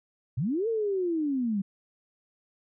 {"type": "linear two-way sweep", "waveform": "sine", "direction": "up then down", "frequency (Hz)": [103.83, 464.4, 188.4], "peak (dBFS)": -25, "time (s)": [0.37, 1.62], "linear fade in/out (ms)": 10, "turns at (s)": 0.68, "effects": []}